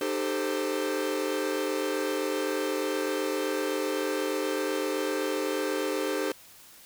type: chord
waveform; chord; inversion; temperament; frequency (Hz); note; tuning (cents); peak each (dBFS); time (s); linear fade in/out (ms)
45% pulse; A half-diminished seventh; second; equal with one note detuned; 304.7 / 392 / 440 / 523.3; Eb4 / G4 / A4 / C5; -36 / 0 / 0 / 0; -33 / -32 / -34 / -33; 0.01-6.32; 2
effects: white hiss -52 dBFS RMS until 6.85 s